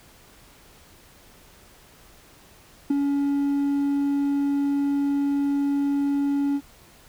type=tone with ADSR envelope; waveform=triangle; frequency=282.1 Hz; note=C#4; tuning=30 cents sharp; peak=-12 dBFS; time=2.9-6.61 s; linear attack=8 ms; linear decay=9 ms; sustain=-6 dB; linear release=57 ms; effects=tanh soft clip ceiling -11 dBFS + pink hiss -52 dBFS RMS until 7.08 s